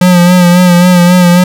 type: tone with vibrato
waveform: square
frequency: 178 Hz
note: F3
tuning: 33 cents sharp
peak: -3 dBFS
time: 0.01-1.44 s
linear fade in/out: 5 ms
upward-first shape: sine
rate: 3.7 Hz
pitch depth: 38 cents each way
effects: none